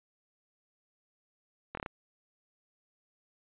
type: slowing click train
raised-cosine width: 0.5 ms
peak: -22 dBFS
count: 5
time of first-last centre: 1.75-1.862 s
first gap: 23 ms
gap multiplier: 1.13
effects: resampled to 8000 Hz

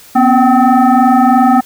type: tone with frequency modulation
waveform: sine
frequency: 266.5 Hz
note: C4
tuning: 32 cents sharp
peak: -5 dBFS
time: 0.15-1.61 s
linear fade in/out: 10 ms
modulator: 510 Hz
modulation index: 1.7
effects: white hiss -39 dBFS RMS until 1.65 s

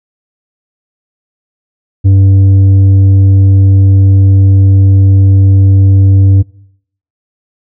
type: tone with tanh clipping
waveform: triangle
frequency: 97.1 Hz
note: G2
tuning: 16 cents flat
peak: -3 dBFS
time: 2.04-6.43 s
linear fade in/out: 20 ms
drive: 10 dB
effects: noise-tail reverb RT60 0.7 s tail -23 dB re dry

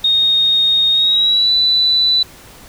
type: tone with pitch glide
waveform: sine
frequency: 3713 to 3979 Hz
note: A#7 to B7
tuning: -8 to +12 cents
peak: -10 dBFS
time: 0.04-2.23 s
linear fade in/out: 5 ms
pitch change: +120 cents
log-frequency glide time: 0.92-1.52 s
effects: pink hiss -40 dBFS RMS until 2.68 s

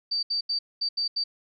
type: tone bursts at uneven times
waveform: sine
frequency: 4629 Hz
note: D8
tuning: 26 cents flat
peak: -24 dBFS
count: 6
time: 0.11-0.23 / 0.3-0.41 / 0.49-0.59 / 0.81-0.89 / 0.97-1.08 / 1.16-1.24 s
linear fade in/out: 10 ms
effects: none

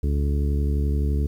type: harmonic tone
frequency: 71.7 Hz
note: D2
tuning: 41 cents flat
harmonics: 1 / 2 / 3 / 4 / 5 / 6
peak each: -20 / -29 / -33 / -34 / -38 / -36 dBFS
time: 0.03-1.27 s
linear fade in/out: 5 ms
effects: 9-bit

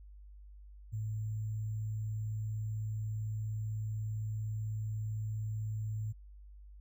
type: tone with sample-and-hold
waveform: sine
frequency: 107.9 Hz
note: A2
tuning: 33 cents flat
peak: -34 dBFS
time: 0.92-6.13 s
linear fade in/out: 20 ms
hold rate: 7350 Hz
effects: added 50 Hz sine -50 dBFS peak until 6.8 s

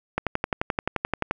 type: click train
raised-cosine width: 0.5 ms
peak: -8 dBFS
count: 14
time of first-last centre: 0.18-1.31 s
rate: 11.5 Hz
effects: none

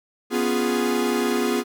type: chord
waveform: 45% pulse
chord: C# dominant seventh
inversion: third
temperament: equal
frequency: 246.9 / 277.2 / 349.2 / 415.3 Hz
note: B3 / C#4 / E#4 / G#4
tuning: 0 / 0 / 0 / 0 cents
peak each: -24 / -30 / -26 / -25 dBFS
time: 0.3-1.64 s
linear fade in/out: 50 ms
effects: none

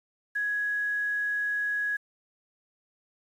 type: tone with quantisation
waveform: sine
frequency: 1670 Hz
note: G#6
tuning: 9 cents sharp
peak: -26 dBFS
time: 0.35-1.97 s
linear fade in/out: 10 ms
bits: 9
effects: resampled to 32000 Hz

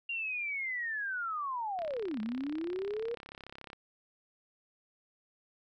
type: linear two-way sweep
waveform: sine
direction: down then up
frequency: 2794 to 208.1 to 480.7 Hz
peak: -33 dBFS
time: 0.09-3.15 s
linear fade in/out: 5 ms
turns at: 2.2 s
type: click train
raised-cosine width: 0.3 ms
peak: -30 dBFS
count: 67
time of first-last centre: 1.79-3.731 s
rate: 34 Hz
effects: none

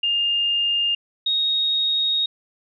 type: tone pair in turn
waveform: sine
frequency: 2816 / 3748 Hz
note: F7 / A#7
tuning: +14 / +9 cents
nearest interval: perfect fourth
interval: 495 cents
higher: second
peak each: -18 dBFS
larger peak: neither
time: 0.03-0.95 / 1.26-2.26 s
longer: second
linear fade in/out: 5 ms
effects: none

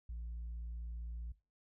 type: tone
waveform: sine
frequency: 57.7 Hz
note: A#1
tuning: 17 cents flat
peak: -39 dBFS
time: 0.09-1.32 s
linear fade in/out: 5 ms
effects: noise-tail reverb RT60 0.3 s tail -20 dB re dry + tanh soft clip ceiling -39 dBFS

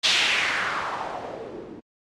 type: noise with low-pass filter sweep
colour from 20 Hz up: blue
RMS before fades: -26 dBFS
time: 0.03-1.81 s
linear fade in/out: 20 ms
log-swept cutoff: 3800 to 280 Hz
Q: 2.4
effects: low-pass 8000 Hz 12 dB/octave + AAC 64 kbps

